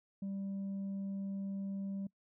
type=tone; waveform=sine; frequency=196 Hz; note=G3; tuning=in tune; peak=-34 dBFS; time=0.22-2.07 s; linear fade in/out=5 ms; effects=noise-tail reverb RT60 0.1 s tail -25 dB re dry + tanh soft clip ceiling -36 dBFS